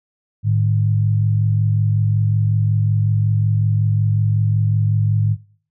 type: tone pair together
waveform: sine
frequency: 106.7 / 152.12 Hz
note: G#2 / D#3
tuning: +47 / -39 cents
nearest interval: tritone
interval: 614 cents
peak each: -14 / -21 dBFS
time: 0.43-5.37 s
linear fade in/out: 50 ms
effects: noise-tail reverb RT60 0.5 s tail -21 dB re dry